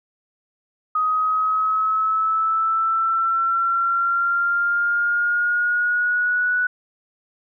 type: linear sweep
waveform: sine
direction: up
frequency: 1252 to 1480 Hz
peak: -17 dBFS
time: 0.95-6.67 s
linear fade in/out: 5 ms
effects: none

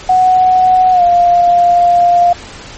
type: tone with pitch glide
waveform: sine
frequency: 740 to 700.5 Hz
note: F#5 to F5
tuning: 0 to +5 cents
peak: -5 dBFS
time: 0.09-2.33 s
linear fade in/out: 5 ms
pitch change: -95 cents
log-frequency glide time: 0.92-1.03 s
effects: pink hiss -31 dBFS RMS until 2.77 s + MP3 32 kbps

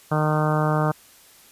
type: harmonic tone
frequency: 153.2 Hz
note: D#3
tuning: 27 cents flat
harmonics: 1 / 2 / 3 / 4 / 5 / 6 / 7 / 8 / 9 / 10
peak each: -21 / -29 / -29 / -27 / -29 / -31 / -32 / -29 / -34 / -36 dBFS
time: 0.11-0.92 s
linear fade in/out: 10 ms
effects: white hiss -51 dBFS RMS until 1.51 s + resampled to 32000 Hz

